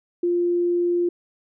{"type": "tone", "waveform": "sine", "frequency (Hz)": 349.2, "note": "F4", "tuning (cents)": 0, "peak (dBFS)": -18, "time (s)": [0.23, 1.09], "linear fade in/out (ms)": 5, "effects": []}